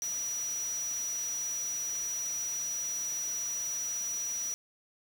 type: tone in noise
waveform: sine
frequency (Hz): 5840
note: F#8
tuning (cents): -24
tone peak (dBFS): -32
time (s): 0.02-4.54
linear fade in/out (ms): 0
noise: white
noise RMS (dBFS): -45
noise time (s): 0.02-4.54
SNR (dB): +10
effects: none